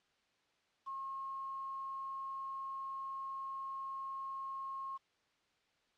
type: tone with quantisation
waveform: sine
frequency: 1079 Hz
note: C#6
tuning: 47 cents flat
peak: -40 dBFS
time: 0.86-4.98 s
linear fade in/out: 20 ms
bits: 10
effects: white hiss -75 dBFS RMS until 5.97 s + low-pass 4000 Hz 12 dB/octave